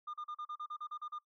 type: tone bursts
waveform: sine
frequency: 1210 Hz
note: D#6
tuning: 49 cents flat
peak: -37 dBFS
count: 11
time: 0.07-1.187 s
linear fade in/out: 10 ms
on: 67 ms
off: 38 ms
effects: noise-tail reverb RT60 0.1 s tail -20 dB re dry + tanh soft clip ceiling -38 dBFS